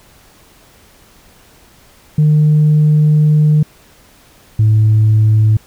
sine tone pair in turn, 151.8 / 108.37 Hz, D#3 / A2, -42 / -26 cents, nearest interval tritone, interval 584 cents, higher first, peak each -5 dBFS, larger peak neither, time 2.18-3.63 / 4.59-5.57 s, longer first, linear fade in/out 5 ms, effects tanh soft clip ceiling -4 dBFS + pink hiss -46 dBFS RMS until 5.66 s

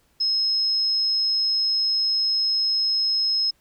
sine tone, 5160 Hz, E8, 38 cents flat, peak -19 dBFS, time 0.2-3.51 s, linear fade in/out 10 ms, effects pink hiss -64 dBFS RMS until 3.6 s

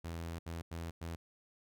sawtooth tone bursts at uneven times, 83.5 Hz, E2, 23 cents sharp, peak -36 dBFS, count 4, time 0.04-0.39 / 0.46-0.62 / 0.71-0.91 / 1.01-1.16 s, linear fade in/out 10 ms, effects none

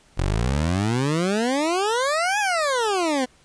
20% pulse exponential two-way sweep, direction up then down, 42.35 to 858 to 245.9 Hz, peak -15 dBFS, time 0.17-3.26 s, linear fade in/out 20 ms, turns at 2.39 s, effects pink hiss -56 dBFS RMS until 3.44 s + resampled to 22050 Hz

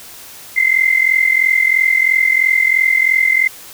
sine tone pair together, 2056 / 2099 Hz, C7 / C7, -31 / +5 cents, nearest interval unison, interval 36 cents, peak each -13 dBFS, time 0.56-3.48 s, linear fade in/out 10 ms, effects white hiss -36 dBFS RMS until 3.73 s

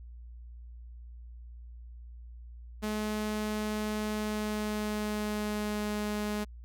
sawtooth tone with pitch glide, 213 to 209.6 Hz, G#3 to G#3, +44 to +16 cents, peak -27 dBFS, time 2.82-6.45 s, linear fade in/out 20 ms, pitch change -28 cents, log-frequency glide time 4.14-5.88 s, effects added 59 Hz sine -44 dBFS peak until 6.64 s

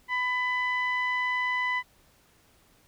sawtooth tone with low-pass filter, 999 Hz, B5, 20 cents sharp, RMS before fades -28 dBFS, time 0.08-1.83 s, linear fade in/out 50 ms, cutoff 2200 Hz, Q 4.2, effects pink hiss -62 dBFS RMS until 2.87 s

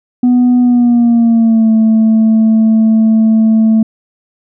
sine tone with pitch glide, 246.9 to 221.2 Hz, B3 to A3, 0 to +9 cents, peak -3 dBFS, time 0.23-3.83 s, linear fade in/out 5 ms, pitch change -191 cents, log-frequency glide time 0.6-1.71 s, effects tanh soft clip ceiling -4 dBFS

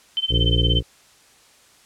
sine tone with tremolo, 3083 Hz, G7, 29 cents flat, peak -17 dBFS, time 0.17-0.8 s, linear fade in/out 0 ms, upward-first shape sine, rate 17 Hz, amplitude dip 95%
harmonic tone, 58.27 Hz, A#1, in tune, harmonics 1 / 2 / 3 / 5 / 6 / 7 / 8 / 9, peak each -19 / -21 / -29 / -30 / -34 / -32 / -33 / -36 dBFS, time 0.29-0.83 s, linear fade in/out 50 ms
effects white hiss -53 dBFS RMS until 1.85 s + low-pass 9000 Hz 12 dB/octave

